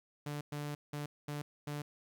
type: tone bursts at uneven times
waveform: sawtooth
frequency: 146.83 Hz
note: D3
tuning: in tune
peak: -34 dBFS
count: 5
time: 0.26-0.41 / 0.52-0.75 / 0.93-1.06 / 1.28-1.42 / 1.67-1.82 s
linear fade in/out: 5 ms
effects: 12-bit